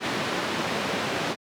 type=band-pass noise; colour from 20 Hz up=pink; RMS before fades=-28 dBFS; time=0-1.36 s; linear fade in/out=50 ms; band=180 to 3800 Hz; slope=12 dB/octave; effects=high-pass 100 Hz 12 dB/octave